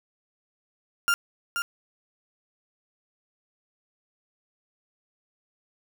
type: tone with echo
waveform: 35% pulse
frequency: 1396.9 Hz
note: F6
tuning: in tune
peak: -18 dBFS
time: 1.08-1.14 s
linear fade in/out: 0 ms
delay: 480 ms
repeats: 1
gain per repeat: -6 dB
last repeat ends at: 1.62 s
effects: none